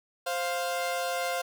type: tone pair together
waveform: sawtooth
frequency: 524 / 699.5 Hz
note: C5 / F5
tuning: +2 / +3 cents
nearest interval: perfect fourth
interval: 501 cents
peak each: -28 / -27 dBFS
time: 0.26-1.42 s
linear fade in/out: 10 ms
effects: none